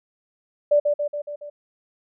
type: tone with echo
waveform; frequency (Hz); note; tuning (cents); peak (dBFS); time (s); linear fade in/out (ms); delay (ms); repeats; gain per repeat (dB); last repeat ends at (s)
sine; 586; D5; -4; -13; 0.71-0.8; 10; 140; 5; -4; 1.5
effects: none